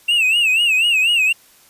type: tone with vibrato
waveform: triangle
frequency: 2689 Hz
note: E7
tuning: 34 cents sharp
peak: -11 dBFS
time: 0.08-1.33 s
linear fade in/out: 10 ms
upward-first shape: sine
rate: 4.1 Hz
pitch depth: 130 cents each way
effects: white hiss -50 dBFS RMS until 1.69 s + resampled to 32000 Hz